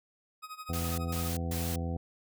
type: tone with tremolo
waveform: 40% pulse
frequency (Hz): 1257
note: D#6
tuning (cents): +17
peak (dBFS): -38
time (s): 0.42-1.29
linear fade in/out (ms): 20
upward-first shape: sine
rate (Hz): 12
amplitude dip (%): 85
type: harmonic tone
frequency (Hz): 84.1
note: E2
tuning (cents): +35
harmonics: 1 / 2 / 3 / 4 / 5 / 6 / 8 / 9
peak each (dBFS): -33 / -37 / -40 / -46 / -50 / -43 / -50 / -46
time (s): 0.69-1.97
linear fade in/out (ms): 5
type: noise bursts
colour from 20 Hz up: white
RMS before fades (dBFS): -39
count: 3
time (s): 0.73-1.76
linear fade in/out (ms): 5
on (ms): 250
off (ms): 140
effects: none